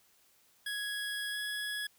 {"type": "tone with pitch glide", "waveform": "25% pulse", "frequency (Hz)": [1666, 1678.6], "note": ["G#6", "G#6"], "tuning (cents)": [5, 18], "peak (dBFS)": -31, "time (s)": [0.66, 1.87], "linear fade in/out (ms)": 5, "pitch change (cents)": 13, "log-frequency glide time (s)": [1.31, 1.37], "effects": ["white hiss -67 dBFS RMS until 1.98 s"]}